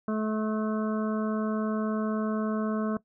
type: harmonic tone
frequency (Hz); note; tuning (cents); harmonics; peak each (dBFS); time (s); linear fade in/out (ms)
216.3; A3; -29; 1 / 2 / 3 / 5 / 6 / 7; -27 / -34 / -36 / -39 / -41 / -45; 0.08-2.97; 2
effects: noise-tail reverb RT60 0.1 s tail -18 dB re dry